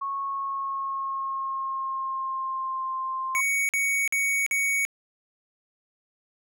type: tone with pitch glide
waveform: sine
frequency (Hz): 1100 to 1050.9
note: C#6 to C6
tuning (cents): -14 to +7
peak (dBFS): -27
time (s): 0.01-3.41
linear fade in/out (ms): 10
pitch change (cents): -79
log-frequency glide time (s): 0.2-2.89
type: tone bursts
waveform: square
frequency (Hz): 2235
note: C#7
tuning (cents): +14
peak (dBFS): -23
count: 4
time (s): 3.35-4.851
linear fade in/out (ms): 0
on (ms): 340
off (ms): 47
effects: none